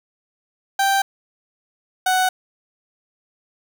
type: tone pair in turn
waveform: 30% pulse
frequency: 784 / 743.9 Hz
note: G5 / F#5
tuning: 0 / +9 cents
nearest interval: minor second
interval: 91 cents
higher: first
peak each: -13 dBFS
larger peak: neither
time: 0.79-1.02 / 2.06-2.29 s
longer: neither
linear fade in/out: 5 ms
effects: 8-bit